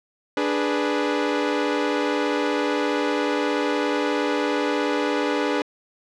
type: chord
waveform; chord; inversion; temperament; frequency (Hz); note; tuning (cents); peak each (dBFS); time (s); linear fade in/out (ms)
sawtooth; G# diminished; second; equal with one note detuned; 293.7 / 415.3 / 492.2; D4 / G#4 / B4; 0 / 0 / -6; -20 / -22 / -22; 0.37-5.62; 2
effects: low-pass 4000 Hz 12 dB/octave